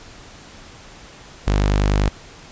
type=tone; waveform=sawtooth; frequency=50.2 Hz; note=G1; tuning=42 cents sharp; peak=-11 dBFS; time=1.47-2.09 s; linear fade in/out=5 ms; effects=pink hiss -42 dBFS RMS until 2.51 s + resampled to 16000 Hz